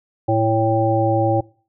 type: harmonic tone with a mistuned harmonic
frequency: 111.2 Hz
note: A2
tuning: 19 cents sharp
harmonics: 1 / 3 / 5 / 7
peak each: -20 / -20 / -20 / -20 dBFS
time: 0.28-1.41 s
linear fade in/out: 10 ms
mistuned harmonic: 7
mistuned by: +20 cents
effects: noise-tail reverb RT60 0.4 s tail -22 dB re dry